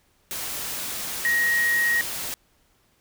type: tone in noise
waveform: sine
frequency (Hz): 1887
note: A#6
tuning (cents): +21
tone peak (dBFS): -19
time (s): 1.25-2.01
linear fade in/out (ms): 0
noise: white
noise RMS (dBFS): -31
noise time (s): 0.31-2.34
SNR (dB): +9
effects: pink hiss -64 dBFS RMS until 3 s